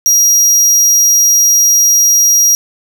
40% pulse tone, 5720 Hz, F8, 41 cents sharp, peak -5 dBFS, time 0.06-2.55 s, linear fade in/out 0 ms, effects none

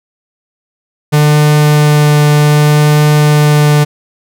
45% pulse tone with vibrato, 149.1 Hz, D3, 27 cents sharp, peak -5 dBFS, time 1.12-3.85 s, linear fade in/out 20 ms, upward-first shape triangle, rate 0.65 Hz, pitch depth 10 cents each way, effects none

